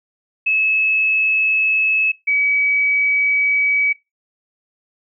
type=tone pair in turn; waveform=sine; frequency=2592 / 2276 Hz; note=E7 / C#7; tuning=-30 / +45 cents; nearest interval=major second; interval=225 cents; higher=first; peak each=-14 dBFS; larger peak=neither; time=0.46-2.12 / 2.27-3.93 s; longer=neither; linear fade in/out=10 ms; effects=noise-tail reverb RT60 0.2 s tail -18 dB re dry